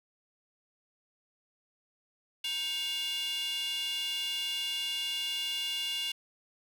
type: tone with high-pass filter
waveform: square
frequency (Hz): 313.4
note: D#4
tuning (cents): +13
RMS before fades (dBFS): -34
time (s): 2.44-6.12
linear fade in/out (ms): 5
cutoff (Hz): 3000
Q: 7.6
effects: none